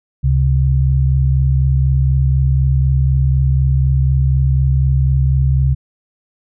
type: tone pair together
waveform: sine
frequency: 69.8 / 133.84 Hz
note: C#2 / C3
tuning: +13 / +40 cents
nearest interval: major seventh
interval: 1127 cents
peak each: -13 dBFS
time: 0.23-5.75 s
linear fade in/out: 20 ms
effects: none